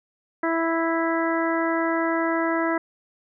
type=harmonic tone; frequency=329.6 Hz; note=E4; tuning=in tune; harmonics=1 / 2 / 3 / 4 / 5 / 6; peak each=-24 / -27 / -29 / -30 / -31 / -32 dBFS; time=0.43-2.78 s; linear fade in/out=5 ms; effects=none